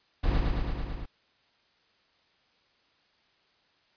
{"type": "noise with echo", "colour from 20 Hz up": "brown", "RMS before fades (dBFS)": -25, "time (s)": [0.23, 0.4], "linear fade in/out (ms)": 10, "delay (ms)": 110, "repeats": 6, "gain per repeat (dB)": -2, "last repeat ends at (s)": 1.06, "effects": ["white hiss -67 dBFS RMS until 3.96 s", "resampled to 11025 Hz"]}